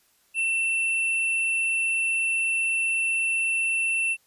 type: tone pair together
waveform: sine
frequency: 2688 / 10149 Hz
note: E7 / D#9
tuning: +33 / +33 cents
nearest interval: octave + major seventh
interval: 2300 cents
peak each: -22 / -34 dBFS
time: 0.34-4.17 s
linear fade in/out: 50 ms
effects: white hiss -64 dBFS RMS until 4.26 s + resampled to 32000 Hz